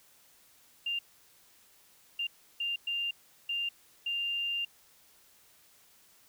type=tone bursts at uneven times; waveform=sine; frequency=2794 Hz; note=F7; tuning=in tune; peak=-30 dBFS; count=6; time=0.86-0.99 / 2.19-2.27 / 2.6-2.76 / 2.87-3.11 / 3.49-3.69 / 4.06-4.65 s; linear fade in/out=5 ms; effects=white hiss -62 dBFS RMS until 6.28 s